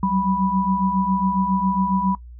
sine tone cluster, 185.4 / 192.7 / 985 Hz, F#3 / G3 / B5, +4 / -29 / -5 cents, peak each -22 dBFS, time 0.03-2.15 s, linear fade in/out 2 ms, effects noise-tail reverb RT60 0.1 s tail -20 dB re dry + added 60 Hz sine -37 dBFS peak until 2.39 s

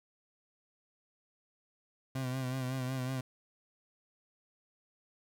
30% pulse tone with vibrato, 129.5 Hz, C3, 17 cents flat, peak -31 dBFS, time 2.15-3.21 s, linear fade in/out 5 ms, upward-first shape sine, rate 5.4 Hz, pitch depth 47 cents each way, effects none

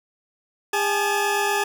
20% pulse tone pair together, 404.9 / 858 Hz, G#4 / A5, -44 / -44 cents, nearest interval octave + minor second, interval 1300 cents, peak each -18 dBFS, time 0.73-1.64 s, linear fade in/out 5 ms, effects none

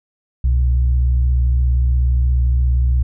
sine tone pair together, 64 / 121.03 Hz, C2 / B2, -38 / -35 cents, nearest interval major seventh, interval 1103 cents, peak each -12 / -24 dBFS, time 0.44-3.03 s, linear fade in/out 5 ms, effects none

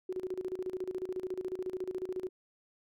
sine tone with tremolo, 370 Hz, F#4, in tune, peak -32 dBFS, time 0.09-2.29 s, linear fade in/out 5 ms, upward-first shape square, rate 14 Hz, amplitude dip 80%, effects none

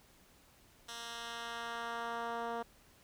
10% pulse tone with band-pass filter sweep, 233.2 Hz, A#3, 1 cent sharp, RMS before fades -41 dBFS, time 0.88-2.63 s, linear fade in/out 10 ms, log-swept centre 4900 to 620 Hz, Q 0.77, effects pink hiss -64 dBFS RMS until 3.03 s

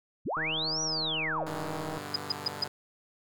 sine linear two-way sweep, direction up then down, 53.5 to 5920 to 375 Hz, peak -29 dBFS, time 0.25-1.45 s, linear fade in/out 20 ms, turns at 0.82 s
click train, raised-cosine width 1 ms, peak -25 dBFS, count 255, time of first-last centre 0.37-1.978 s, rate 158 Hz
5% pulse chord, G major, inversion none, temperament equal, 98 / 123.47 / 146.83 Hz, G2 / B2 / D3, 0 / 0 / 0 cents, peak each -30 / -34 / -29 dBFS, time 1.46-2.68 s, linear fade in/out 5 ms
sine tone bursts, 4978 Hz, D#8, in tune, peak -24 dBFS, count 4, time 2.14-2.64 s, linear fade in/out 5 ms, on 20 ms, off 140 ms
effects none

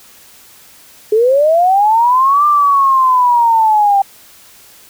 sine linear two-way sweep, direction up then down, 415.3 to 1193 to 782 Hz, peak -7 dBFS, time 1.12-4.02 s, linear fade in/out 5 ms, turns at 2.46 s, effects white hiss -42 dBFS RMS until 4.89 s

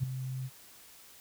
sine tone with ADSR envelope, 130 Hz, C3, 11 cents flat, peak -24 dBFS, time 0-0.5 s, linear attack 33 ms, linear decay 6 ms, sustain -10 dB, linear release 46 ms, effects white hiss -55 dBFS RMS until 1.2 s

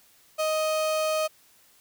35% pulse tone, 625 Hz, D#5, 8 cents sharp, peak -22 dBFS, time 0.38-1.28 s, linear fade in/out 20 ms, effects white hiss -59 dBFS RMS until 1.8 s

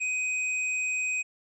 sine tone with tanh clipping, 2508 Hz, D#7, 13 cents sharp, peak -28 dBFS, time 0-1.23 s, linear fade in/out 20 ms, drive 16 dB, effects resampled to 22050 Hz

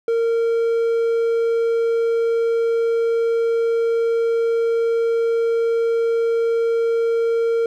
triangle tone, 460.6 Hz, A#4, 21 cents flat, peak -14 dBFS, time 0.08-7.66 s, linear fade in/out 2 ms, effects none

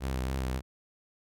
sawtooth tone with vibrato, 65.1 Hz, C2, 8 cents flat, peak -26 dBFS, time 0-0.62 s, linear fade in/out 50 ms, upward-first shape sine, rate 3.6 Hz, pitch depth 42 cents each way, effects none

